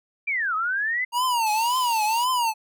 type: linear two-way sweep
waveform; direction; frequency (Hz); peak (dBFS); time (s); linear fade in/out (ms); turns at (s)
sine; down then up; 2400 to 1244.5 to 2063; -22; 0.27-1.05; 10; 0.55
type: tone with vibrato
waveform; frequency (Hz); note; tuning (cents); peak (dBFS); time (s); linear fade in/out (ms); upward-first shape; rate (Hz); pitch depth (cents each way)
square; 932.3; A#5; 0; -21; 1.12-2.54; 50; triangle; 1.9; 190
type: high-pass noise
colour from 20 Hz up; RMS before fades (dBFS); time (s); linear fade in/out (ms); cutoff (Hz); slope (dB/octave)
pink; -40; 1.46-2.25; 10; 2900; 24
effects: none